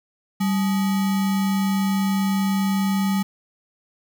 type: tone with sample-and-hold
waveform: sine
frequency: 194.8 Hz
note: G3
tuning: 11 cents flat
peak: -18 dBFS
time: 0.4-3.23 s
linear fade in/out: 10 ms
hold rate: 1050 Hz
effects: none